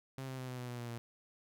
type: tone with pitch steps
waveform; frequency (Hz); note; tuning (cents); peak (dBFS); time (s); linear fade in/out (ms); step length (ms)
sawtooth; 133.2 / 130.84 / 128.51 / 126.23 / 123.99 / 121.79 / 119.63 / 117.51; C3 / C3 / C3 / B2 / B2 / B2 / A#2 / A#2; +31 / 0 / -31 / +38 / +7 / -24 / +45 / +14; -37; 0.18-0.98; 0; 100
effects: none